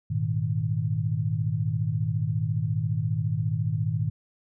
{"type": "chord", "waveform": "sine", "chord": "Ab suspended second", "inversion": "none", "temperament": "equal with one note detuned", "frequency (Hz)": [103.83, 118.37, 155.56], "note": ["Ab2", "Bb2", "Eb3"], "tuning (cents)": [0, 27, 0], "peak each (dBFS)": -28, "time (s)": [0.1, 4.1], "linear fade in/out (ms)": 10, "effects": []}